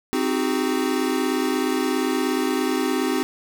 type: chord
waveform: square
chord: Ab dominant seventh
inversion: first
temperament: equal with one note detuned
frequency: 261.6 / 311.1 / 370 / 407 Hz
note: C4 / Eb4 / Gb4 / Ab4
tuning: 0 / 0 / 0 / -35 cents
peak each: -25 / -27 / -27 / -29 dBFS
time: 0.13-3.23 s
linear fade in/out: 0 ms
effects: none